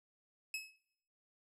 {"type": "tone with exponential decay", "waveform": "sawtooth", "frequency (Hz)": 2578, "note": "E7", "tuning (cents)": -39, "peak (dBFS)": -32, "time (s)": [0.54, 0.76], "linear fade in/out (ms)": 2, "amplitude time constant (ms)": 46, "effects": ["noise-tail reverb RT60 0.7 s tail -18 dB re dry", "low-pass 12000 Hz 12 dB/octave"]}